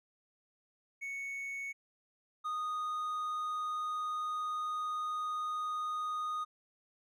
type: tone pair in turn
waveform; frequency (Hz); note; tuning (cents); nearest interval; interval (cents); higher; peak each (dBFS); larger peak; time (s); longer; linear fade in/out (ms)
triangle; 2217 / 1237.8; C#7 / D#6; 0 / -9; minor seventh; 1009; first; -36 / -32; second; 1.01-1.73 / 2.44-6.45; second; 20
effects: none